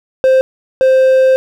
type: tone pair in turn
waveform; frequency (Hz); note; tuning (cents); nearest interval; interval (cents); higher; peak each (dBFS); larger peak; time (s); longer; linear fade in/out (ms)
triangle; 523.3 / 523.3; C5 / C5; 0 / 0; unison; 0; neither; -4; neither; 0.24-0.41 / 0.81-1.36; second; 0
effects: 7-bit